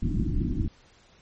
pink low-pass noise, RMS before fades -26 dBFS, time 0.02-0.68 s, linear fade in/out 5 ms, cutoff 340 Hz, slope 96 dB/octave, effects pink hiss -58 dBFS RMS until 1.21 s + MP3 32 kbps

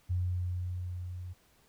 sine tone with level ramp, 89.8 Hz, F2, 49 cents sharp, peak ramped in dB -27 to -39 dBFS, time 0.09-1.34 s, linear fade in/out 20 ms, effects pink hiss -66 dBFS RMS until 1.68 s

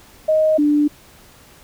sine tone pair in turn, 625 / 295 Hz, D#5 / D4, +8 / +8 cents, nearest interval octave + minor second, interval 1300 cents, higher first, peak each -12 dBFS, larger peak neither, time 0.28-0.58 / 0.58-0.88 s, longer neither, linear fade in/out 10 ms, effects pink hiss -47 dBFS RMS until 1.63 s

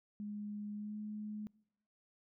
sine tone with pitch glide, 207.7 to 211.5 Hz, G#3 to G#3, 0 to +32 cents, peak -40 dBFS, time 0.2-1.47 s, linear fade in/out 0 ms, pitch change +32 cents, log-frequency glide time 0.74-0.97 s, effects noise-tail reverb RT60 0.9 s tail -25 dB re dry

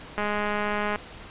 click train, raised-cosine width 0.5 ms, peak -13 dBFS, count 163, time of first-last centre 0.18-0.959 s, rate 208 Hz, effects pink hiss -43 dBFS RMS until 1.3 s + resampled to 8000 Hz

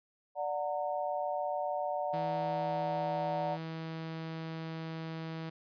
sine chord, D augmented, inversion none, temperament just, 587.3 / 734.2 / 917.7 Hz, D5 / F#5 / A#5, 0 / -14 / -27 cents, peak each -35 / -35 / -39 dBFS, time 0.35-3.58 s, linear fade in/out 50 ms
sawtooth tone, 161.9 Hz, E3, 31 cents flat, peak -34 dBFS, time 2.13-5.5 s, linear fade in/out 10 ms
effects resampled to 11025 Hz

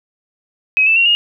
sine tone with pitch steps, 2543 / 2642 / 2744 / 2851 Hz, D#7 / E7 / F7 / F7, +37 / +3 / -31 / +35 cents, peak -9 dBFS, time 0.77-1.15 s, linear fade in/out 0 ms, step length 95 ms, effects none

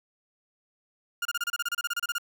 30% pulse tone bursts, 1413 Hz, F6, 20 cents sharp, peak -24 dBFS, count 16, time 1.22-2.183 s, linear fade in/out 5 ms, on 33 ms, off 29 ms, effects 10-bit

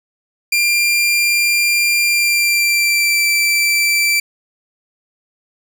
sawtooth tone with pitch glide, 2387 to 2337 Hz, D7 to D7, +28 to -9 cents, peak -9 dBFS, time 0.52-4.2 s, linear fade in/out 5 ms, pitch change -37 cents, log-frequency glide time 2.04-3.27 s, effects none

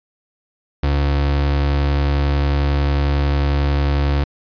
35% pulse tone, 71.1 Hz, C#2, 45 cents sharp, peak -13 dBFS, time 0.83-4.24 s, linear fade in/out 5 ms, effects resampled to 11025 Hz

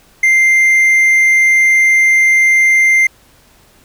triangle tone, 2093 Hz, C7, in tune, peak -5 dBFS, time 0.23-3.07 s, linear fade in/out 5 ms, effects pink hiss -48 dBFS RMS until 3.84 s

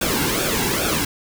pink noise with flanger, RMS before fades -21 dBFS, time 0.01-1.05 s, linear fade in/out 5 ms, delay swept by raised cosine 0.99 to 1.67 ms, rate 2.4 Hz, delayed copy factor -0.7, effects none

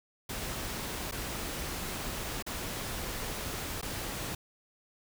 pink noise with dropouts, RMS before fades -37 dBFS, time 0.29-4.35 s, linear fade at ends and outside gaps 5 ms, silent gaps 1.113-1.121 / 2.425-2.464 / 3.814-3.826 s, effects none

